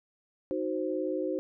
sine chord, C diminished, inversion first, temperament equal, 311.1 / 370 / 523.3 Hz, Eb4 / Gb4 / C5, 0 / 0 / 0 cents, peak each -33 dBFS, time 0.51-1.39 s, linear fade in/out 0 ms, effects none

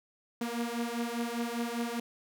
sawtooth beating tone pair, 233.1 / 238.1 Hz, A#3 / A#3, 0 / +37 cents, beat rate 5 Hz, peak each -31 dBFS, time 0.41-2 s, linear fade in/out 5 ms, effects none

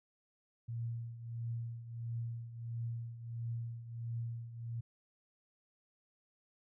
sine tone with tremolo, 116.54 Hz, A#2, in tune, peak -35 dBFS, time 0.68-4.81 s, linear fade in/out 10 ms, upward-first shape triangle, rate 1.5 Hz, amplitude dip 75%, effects none

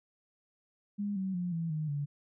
sine tone with pitch steps, 203.9 / 190.25 / 177.51 / 165.62 / 154.53 / 144.18 Hz, G#3 / F#3 / F3 / E3 / D#3 / D3, -32 / +48 / +28 / +8 / -12 / -32 cents, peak -31 dBFS, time 0.98-2.06 s, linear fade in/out 20 ms, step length 180 ms, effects none

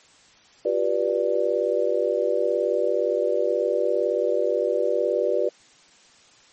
sine chord, G dominant seventh, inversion third, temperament just, 352.8 / 392 / 490 / 588 Hz, F4 / G4 / B4 / D5, +18 / 0 / -14 / +2 cents, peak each -28 / -26 / -24 / -24 dBFS, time 0.65-5.49 s, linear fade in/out 5 ms, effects white hiss -54 dBFS RMS until 6.52 s + MP3 32 kbps

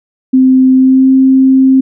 sine tone with pitch glide, 260 to 264.2 Hz, C4 to C4, -11 to +17 cents, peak -3 dBFS, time 0.33-1.81 s, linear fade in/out 10 ms, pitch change +28 cents, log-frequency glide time 0.74-1.11 s, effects none

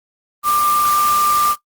sine tone in noise, 1190 Hz, D6, 22 cents sharp, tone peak -12 dBFS, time 0.43-1.56 s, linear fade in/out 50 ms, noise white, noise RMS -24 dBFS, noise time 0.43-1.56 s, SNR +9 dB, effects noise-tail reverb RT60 0.1 s tail -17 dB re dry + Opus 24 kbps

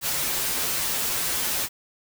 white noise with comb filter, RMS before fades -26 dBFS, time 0.01-1.69 s, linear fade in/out 50 ms, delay 10 ms, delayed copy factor -0.85, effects none

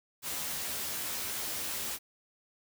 white noise with comb filter, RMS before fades -36 dBFS, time 0.22-1.99 s, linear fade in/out 50 ms, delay 13 ms, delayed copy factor +0.5, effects none

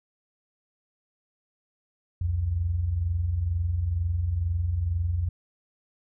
sine tone pair together, 65.16 / 87.3 Hz, C2 / F2, -7 / 0 cents, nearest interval perfect fourth, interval 507 cents, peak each -32 / -24 dBFS, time 2.21-5.29 s, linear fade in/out 5 ms, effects none

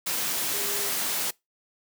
sine tone in noise, 406.4 Hz, G#4, 38 cents flat, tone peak -38 dBFS, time 0.53-0.89 s, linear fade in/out 10 ms, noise white, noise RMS -28 dBFS, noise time 0.06-1.31 s, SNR -13 dB, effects noise-tail reverb RT60 0.2 s tail -24 dB re dry + high-pass 150 Hz 12 dB/octave

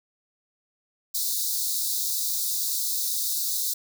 white high-pass noise, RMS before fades -27 dBFS, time 1.14-3.74 s, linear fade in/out 10 ms, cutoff 3700 Hz, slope 96 dB/octave, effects none

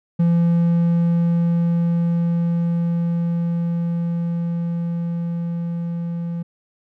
triangle tone with level ramp, 170 Hz, F3, 46 cents flat, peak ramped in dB -11 to -21 dBFS, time 0.19-6.43 s, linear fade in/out 10 ms, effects none

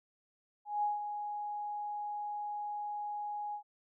sine tone with ADSR envelope, 831 Hz, G#5, 1 cent sharp, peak -28 dBFS, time 0.65-3.63 s, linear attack 180 ms, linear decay 160 ms, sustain -8 dB, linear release 90 ms, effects none

